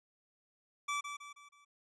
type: tone with echo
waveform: 25% pulse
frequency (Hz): 1158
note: D6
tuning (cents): -25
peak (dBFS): -30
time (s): 0.88-1.01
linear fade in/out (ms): 10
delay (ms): 160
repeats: 4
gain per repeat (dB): -7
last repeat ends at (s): 1.65
effects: resampled to 22050 Hz